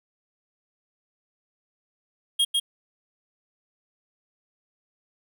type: tone with echo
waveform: square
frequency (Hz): 3254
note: G#7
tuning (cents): -36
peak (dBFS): -19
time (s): 2.39-2.45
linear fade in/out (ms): 10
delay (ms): 150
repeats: 1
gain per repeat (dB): -2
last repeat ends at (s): 2.6
effects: none